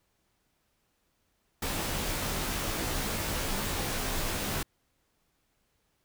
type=noise with comb filter; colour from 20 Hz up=pink; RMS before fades=-32 dBFS; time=1.62-4.63 s; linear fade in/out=5 ms; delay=17 ms; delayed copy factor=-0.85; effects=pink hiss -74 dBFS RMS until 6.04 s